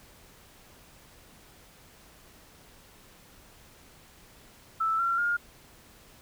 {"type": "tone with pitch steps", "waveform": "sine", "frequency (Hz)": [1318.5, 1366.6, 1416.4], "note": ["E6", "F6", "F6"], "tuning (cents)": [0, -38, 24], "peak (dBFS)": -24, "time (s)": [4.8, 5.37], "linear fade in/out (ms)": 10, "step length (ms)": 190, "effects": ["pink hiss -55 dBFS RMS until 6.21 s"]}